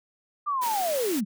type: linear sweep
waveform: sine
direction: down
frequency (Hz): 1207 to 179.1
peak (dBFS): -24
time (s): 0.46-1.25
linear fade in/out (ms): 20
type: high-pass noise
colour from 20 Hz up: white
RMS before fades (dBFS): -34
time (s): 0.61-1.21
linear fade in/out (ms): 20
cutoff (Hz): 160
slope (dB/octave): 96
effects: none